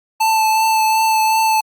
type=tone with vibrato; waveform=square; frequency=880 Hz; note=A5; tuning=in tune; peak=-13 dBFS; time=0.2-1.61 s; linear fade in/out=10 ms; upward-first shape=triangle; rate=2.7 Hz; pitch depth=17 cents each way; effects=Opus 48 kbps